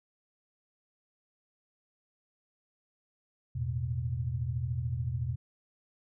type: chord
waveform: sine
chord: E suspended fourth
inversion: none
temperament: just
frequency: 82.41 / 109.88 / 123.61 Hz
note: E2 / A2 / B2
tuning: 0 / -2 / +2 cents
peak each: -36 / -37 / -32 dBFS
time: 3.55-5.36 s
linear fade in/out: 10 ms
effects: none